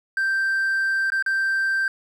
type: tone with dropouts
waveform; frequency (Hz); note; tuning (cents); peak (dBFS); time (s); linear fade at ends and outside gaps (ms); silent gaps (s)
triangle; 1568; G6; 0; -17; 0.17-1.88; 2; 1.102-1.12 / 1.225-1.262
effects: tanh soft clip ceiling -13 dBFS